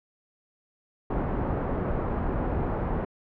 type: low-pass noise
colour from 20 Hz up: pink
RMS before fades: -28 dBFS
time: 1.1-3.05 s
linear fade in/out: 5 ms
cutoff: 960 Hz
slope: 12 dB/octave
effects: low-pass 2000 Hz 12 dB/octave